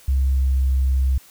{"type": "tone with pitch glide", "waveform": "sine", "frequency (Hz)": [67, 66.12], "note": ["C2", "C2"], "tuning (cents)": [42, 19], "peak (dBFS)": -14, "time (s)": [0.08, 1.18], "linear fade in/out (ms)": 5, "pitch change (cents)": -23, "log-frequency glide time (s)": [0.19, 0.64], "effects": ["tanh soft clip ceiling -12 dBFS", "white hiss -49 dBFS RMS until 1.3 s"]}